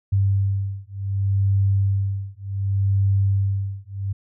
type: beating tone pair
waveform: sine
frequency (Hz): 98 / 98.67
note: G2 / G2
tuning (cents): 0 / +12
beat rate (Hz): 0.67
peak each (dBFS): -21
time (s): 0.12-4.13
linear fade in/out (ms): 10
effects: none